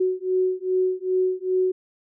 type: beating tone pair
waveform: sine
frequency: 369.7 / 372.2 Hz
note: F#4 / F#4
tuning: -1 / +10 cents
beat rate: 2.5 Hz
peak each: -23 dBFS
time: 0-1.72 s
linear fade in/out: 10 ms
effects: none